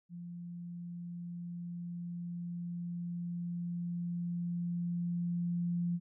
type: tone with level ramp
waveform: sine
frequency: 173.4 Hz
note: F3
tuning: 12 cents flat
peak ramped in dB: -42 to -30 dBFS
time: 0.09-6 s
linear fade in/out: 50 ms
effects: none